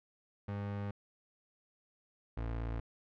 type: tone pair in turn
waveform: 30% pulse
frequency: 101.3 / 56.85 Hz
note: G#2 / A#1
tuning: -43 / -43 cents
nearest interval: minor seventh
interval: 1000 cents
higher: first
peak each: -34 / -33 dBFS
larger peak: second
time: 0.48-0.91 / 2.37-2.8 s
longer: neither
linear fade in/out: 5 ms
effects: low-pass 2000 Hz 12 dB/octave